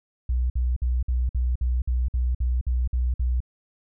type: tone bursts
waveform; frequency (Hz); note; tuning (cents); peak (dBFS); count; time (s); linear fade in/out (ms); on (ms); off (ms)
sine; 61.74; B1; 0; -20; 12; 0.29-3.404; 5; 210; 54
effects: none